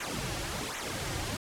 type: noise with flanger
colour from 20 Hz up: pink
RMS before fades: -35 dBFS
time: 0-1.37 s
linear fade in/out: 5 ms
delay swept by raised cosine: 0.2 to 4.7 ms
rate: 1.3 Hz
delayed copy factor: -0.8
effects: low-pass 10000 Hz 12 dB/octave